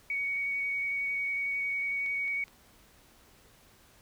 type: tone with vibrato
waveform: sine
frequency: 2240 Hz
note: C#7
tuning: 18 cents sharp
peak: -29 dBFS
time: 0.1-2.44 s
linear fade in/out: 2 ms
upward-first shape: square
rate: 11 Hz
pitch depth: 9 cents each way
type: clicks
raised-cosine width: 0.2 ms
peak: -33 / -36 / -35 dBFS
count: 3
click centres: 2.062 / 2.28 / 2.481 s
effects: pink hiss -60 dBFS RMS until 4.01 s